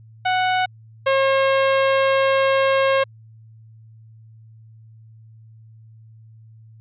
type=tone pair in turn; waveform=sawtooth; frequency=740 / 539.4 Hz; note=F#5 / C#5; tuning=0 / -47 cents; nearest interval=perfect fourth; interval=547 cents; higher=first; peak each=-13 / -11 dBFS; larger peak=second; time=0.25-0.66 / 1.06-3.04 s; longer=second; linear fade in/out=10 ms; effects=added 111 Hz sine -43 dBFS peak until 6.8 s + resampled to 8000 Hz